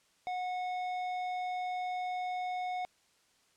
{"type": "tone with tanh clipping", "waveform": "sine", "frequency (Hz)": 730, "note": "F#5", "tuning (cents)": -24, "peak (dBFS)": -35, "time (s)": [0.27, 2.85], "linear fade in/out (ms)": 0, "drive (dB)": 11, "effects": ["white hiss -69 dBFS RMS until 3.56 s", "low-pass 8000 Hz 12 dB/octave"]}